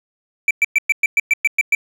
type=tone bursts; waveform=triangle; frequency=2328 Hz; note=D7; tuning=16 cents flat; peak=-9 dBFS; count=10; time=0.48-1.75 s; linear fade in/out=2 ms; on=28 ms; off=110 ms; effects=none